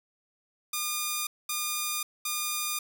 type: tone bursts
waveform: 5% pulse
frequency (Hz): 1212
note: D#6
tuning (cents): -46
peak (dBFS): -17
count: 3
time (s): 0.73-2.79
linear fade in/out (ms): 5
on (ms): 540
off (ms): 220
effects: none